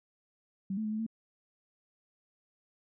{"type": "tone with pitch steps", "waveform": "sine", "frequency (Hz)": [193.1, 218.2, 213.9, 216.7, 224.3], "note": ["G3", "A3", "A3", "A3", "A3"], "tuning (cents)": [-26, -14, -49, -26, 34], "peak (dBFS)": -31, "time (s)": [0.7, 1.065], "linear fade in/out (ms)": 5, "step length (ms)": 73, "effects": []}